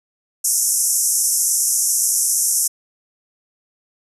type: band-pass noise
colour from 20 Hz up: white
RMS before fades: -18 dBFS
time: 0.44-2.68 s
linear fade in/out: 10 ms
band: 5500 to 12000 Hz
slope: 96 dB/octave
effects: none